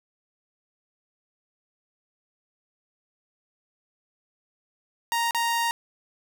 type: tone with dropouts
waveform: sawtooth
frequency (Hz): 932.3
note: A#5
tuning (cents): 0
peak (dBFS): -19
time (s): 5.12-5.71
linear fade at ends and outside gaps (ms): 0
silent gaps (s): 5.309-5.347
effects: none